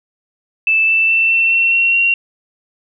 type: tone with pitch steps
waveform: sine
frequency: 2637 / 2655 / 2674 / 2692 / 2711 / 2730 / 2749 Hz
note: E7 / E7 / E7 / E7 / E7 / F7 / F7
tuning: 0 / +12 / +24 / +36 / +48 / -40 / -28 cents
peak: -10 dBFS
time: 0.67-2.14 s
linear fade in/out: 2 ms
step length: 210 ms
effects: none